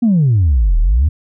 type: exponential two-way sweep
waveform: sine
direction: down then up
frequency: 246.9 to 36.67 to 83.7 Hz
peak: -7 dBFS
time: 0.02-1.09 s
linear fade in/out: 10 ms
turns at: 0.79 s
effects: tanh soft clip ceiling -6 dBFS